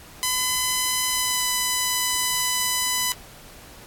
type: tone with pitch glide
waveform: 5% pulse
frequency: 1010 to 1000.1 Hz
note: B5 to B5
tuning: +39 to +21 cents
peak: -9 dBFS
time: 0.23-3.12 s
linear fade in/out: 0 ms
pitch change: -18 cents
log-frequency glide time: 1.08-1.44 s
effects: pink hiss -45 dBFS RMS until 3.86 s + AAC 64 kbps